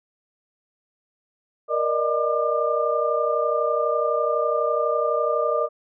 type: tone cluster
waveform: sine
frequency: 468.7 / 591 / 623 / 1198 Hz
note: A#4 / D5 / D#5 / D6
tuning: +9 / +11 / +2 / +34 cents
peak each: -25 dBFS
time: 1.68-5.69 s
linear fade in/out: 50 ms
effects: none